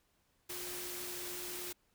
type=tone in noise; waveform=sine; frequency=356.3 Hz; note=F4; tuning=35 cents sharp; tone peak=-48 dBFS; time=0.49-1.73 s; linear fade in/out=10 ms; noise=white; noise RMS=-43 dBFS; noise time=0.49-1.73 s; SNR=-8 dB; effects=pink hiss -75 dBFS RMS until 1.94 s